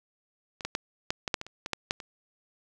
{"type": "clicks", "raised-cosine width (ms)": 0.2, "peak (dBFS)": [-22, -15, -11, -10, -13, -8, -18, -27, -17, -11, -9, -24], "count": 12, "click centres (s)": [0.608, 0.65, 0.751, 1.105, 1.278, 1.342, 1.414, 1.466, 1.661, 1.733, 1.909, 2.002], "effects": []}